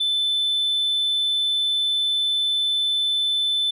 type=tone; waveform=sine; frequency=3520 Hz; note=A7; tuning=in tune; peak=-17 dBFS; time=0-3.71 s; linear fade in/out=10 ms; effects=tanh soft clip ceiling -17 dBFS